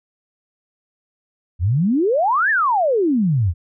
sine exponential two-way sweep, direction up then down, 77.78 to 1830 to 77.78 Hz, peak -14 dBFS, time 1.59-3.54 s, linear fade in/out 50 ms, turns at 2.5 s, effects none

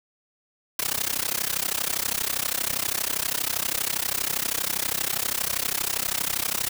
white noise with amplitude modulation, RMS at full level -23 dBFS, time 0.79-6.69 s, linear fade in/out 2 ms, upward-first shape sine, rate 32.5 Hz, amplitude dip 95%, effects none

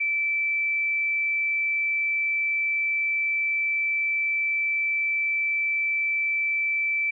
sine tone, 2324 Hz, D7, 19 cents flat, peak -22 dBFS, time 0-7.11 s, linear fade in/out 10 ms, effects none

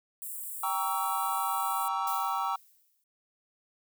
white high-pass noise, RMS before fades -39 dBFS, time 0.22-1.88 s, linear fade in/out 0 ms, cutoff 7600 Hz, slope 96 dB/octave
triangle chord, G diminished seventh, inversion none, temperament equal with one note detuned, 784 / 932.3 / 1129.4 / 1318.5 Hz, G5 / Bb5 / Db6 / Fb6, 0 / 0 / +32 / 0 cents, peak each -32 dBFS, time 0.63-2.56 s, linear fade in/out 5 ms
violet noise with exponential decay, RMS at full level -36 dBFS, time 2.07-3.04 s, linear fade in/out 2 ms, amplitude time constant 210 ms
effects none

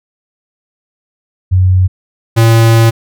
sine / square tone pair in turn, 92.5 / 114.01 Hz, F#2 / A#2, 0 / -38 cents, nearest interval major third, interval 362 cents, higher second, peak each -5 dBFS, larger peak neither, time 1.51-1.88 / 2.36-2.91 s, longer second, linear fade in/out 20 ms, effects none

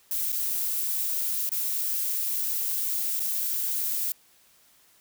violet noise with dropouts, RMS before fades -28 dBFS, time 0.11-4.12 s, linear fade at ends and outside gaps 2 ms, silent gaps 0.321-0.325 / 1.492-1.517 / 3.197-3.201 s, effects white hiss -60 dBFS RMS until 5 s

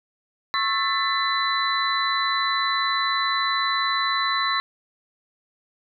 sine tone cluster, 1094 / 1326 / 1767 / 2013 / 3990 Hz, C#6 / E6 / A6 / B6 / B7, -23 / +10 / +7 / +33 / +17 cents, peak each -24 / -30 / -28 / -30 / -26 dBFS, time 0.54-4.6 s, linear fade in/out 0 ms, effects none

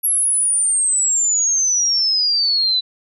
sine exponential sweep, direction down, 11390 to 3951 Hz, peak -14 dBFS, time 0.03-2.81 s, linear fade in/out 20 ms, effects none

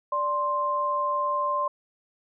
sine tone pair together, 586 / 1049 Hz, D5 / C6, -4 / +4 cents, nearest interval minor seventh, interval 1008 cents, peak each -30 / -24 dBFS, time 0.12-1.68 s, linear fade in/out 5 ms, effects none

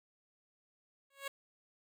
10% pulse tone with exponential growth, 552 Hz, C#5, 7 cents flat, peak -28 dBFS, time 1.1-1.28 s, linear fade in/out 5 ms, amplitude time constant 37 ms, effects none

